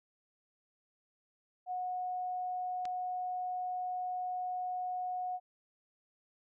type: tone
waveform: sine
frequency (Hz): 730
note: F#5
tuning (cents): -24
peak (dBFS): -34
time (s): 1.66-5.4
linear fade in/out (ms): 50
type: click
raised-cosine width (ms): 0.2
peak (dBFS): -28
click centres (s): 2.854
effects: none